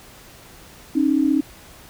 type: tone pair together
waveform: sine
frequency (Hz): 272.1 / 307.8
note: C#4 / D#4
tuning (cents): -32 / -19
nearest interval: major second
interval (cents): 213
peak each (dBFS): -18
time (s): 0.95-1.41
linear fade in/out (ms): 10
effects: pink hiss -45 dBFS RMS until 1.89 s